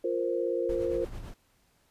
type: chord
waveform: sine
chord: F suspended fourth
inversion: none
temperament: just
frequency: 349.2 / 465.6 / 523.8 Hz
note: F4 / Bb4 / C5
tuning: 0 / -2 / +2 cents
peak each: -31 dBFS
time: 0.04-1.05 s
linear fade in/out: 5 ms
type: noise with tremolo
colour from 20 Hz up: brown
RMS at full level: -38 dBFS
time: 0.69-1.34 s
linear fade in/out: 2 ms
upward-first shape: sine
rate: 9 Hz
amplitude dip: 50%
effects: pink hiss -68 dBFS RMS until 1.9 s + resampled to 32000 Hz